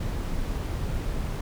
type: noise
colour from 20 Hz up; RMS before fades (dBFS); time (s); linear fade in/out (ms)
brown; -29; 0-1.41; 5
effects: none